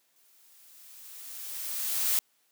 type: noise with exponential growth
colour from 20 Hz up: blue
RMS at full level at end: -25 dBFS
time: 0.16-2.19 s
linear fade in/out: 1 ms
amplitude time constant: 440 ms
effects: white hiss -70 dBFS RMS until 2.51 s + high-pass 200 Hz 12 dB/octave